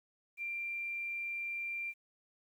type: tone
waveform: sine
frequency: 2371 Hz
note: D7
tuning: 16 cents sharp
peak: -36 dBFS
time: 0.37-1.94 s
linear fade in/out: 50 ms
effects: 11-bit